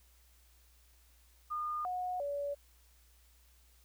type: tone with pitch steps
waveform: sine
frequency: 1217 / 728 / 571 Hz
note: D#6 / F#5 / D5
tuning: -39 / -28 / -49 cents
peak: -34 dBFS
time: 1.5-2.55 s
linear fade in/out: 20 ms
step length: 350 ms
effects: added 60 Hz sine -63 dBFS peak until 3.84 s + white hiss -68 dBFS RMS until 3.84 s